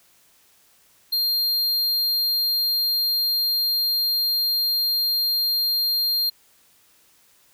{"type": "tone", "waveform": "square", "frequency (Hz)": 4200, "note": "C8", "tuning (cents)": 6, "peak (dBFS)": -20, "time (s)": [1.12, 6.3], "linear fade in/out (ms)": 10, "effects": ["white hiss -58 dBFS RMS until 7.53 s"]}